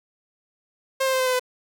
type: tone with pitch steps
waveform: sawtooth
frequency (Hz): 532 / 526.2 / 520.5 / 514.8 / 509.2 / 503.6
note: C5 / C5 / C5 / C5 / C5 / B4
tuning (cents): +29 / +10 / -9 / -28 / -47 / +34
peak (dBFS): -16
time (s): 1-1.396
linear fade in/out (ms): 10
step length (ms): 66
effects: none